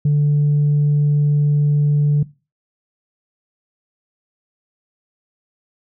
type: tone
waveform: sine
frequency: 146.6 Hz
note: D3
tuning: 3 cents flat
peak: -10 dBFS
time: 0.05-2.23 s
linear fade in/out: 5 ms
effects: noise-tail reverb RT60 0.3 s tail -20 dB re dry + tanh soft clip ceiling -10 dBFS